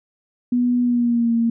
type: tone with pitch glide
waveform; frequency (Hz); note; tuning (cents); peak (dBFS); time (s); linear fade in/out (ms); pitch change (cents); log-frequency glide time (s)
sine; 244.9 to 231.2; B3 to A#3; -14 to -14; -15; 0.52-1.5; 5; -100; 0.82-1.33
effects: none